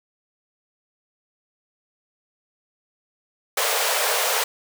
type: high-pass noise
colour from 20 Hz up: pink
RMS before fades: -22 dBFS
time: 3.57-4.44 s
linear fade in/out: 5 ms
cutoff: 430 Hz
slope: 96 dB/octave
effects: none